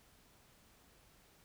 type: silence
effects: pink hiss -66 dBFS RMS until 1.44 s